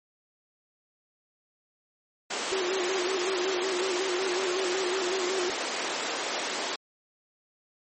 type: high-pass noise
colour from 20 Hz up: pink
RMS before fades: -31 dBFS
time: 2.3-6.76 s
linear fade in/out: 10 ms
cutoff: 320 Hz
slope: 24 dB/octave
type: tone with vibrato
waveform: triangle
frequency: 369.5 Hz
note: F#4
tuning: 2 cents flat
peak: -26 dBFS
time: 2.52-5.5 s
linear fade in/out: 0 ms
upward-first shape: square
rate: 5.4 Hz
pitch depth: 58 cents each way
effects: MP3 32 kbps